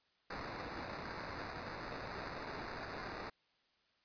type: noise with sample-and-hold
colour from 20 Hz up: white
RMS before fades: -45 dBFS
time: 0.3-3.3 s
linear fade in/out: 5 ms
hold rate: 3150 Hz
effects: white hiss -75 dBFS RMS until 4.04 s + resampled to 11025 Hz